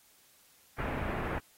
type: low-pass noise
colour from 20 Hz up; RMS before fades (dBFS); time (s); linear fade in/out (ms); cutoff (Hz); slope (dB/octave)
pink; -35; 0.78-1.39; 10; 2200; 24
effects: white hiss -63 dBFS RMS until 1.57 s + AAC 48 kbps